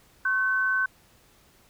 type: tone pair together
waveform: sine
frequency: 1084 / 1524.6 Hz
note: C#6 / G6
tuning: -39 / -49 cents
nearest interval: tritone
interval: 590 cents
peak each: -31 / -22 dBFS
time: 0.25-0.86 s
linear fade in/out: 5 ms
effects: pink hiss -59 dBFS RMS until 1.69 s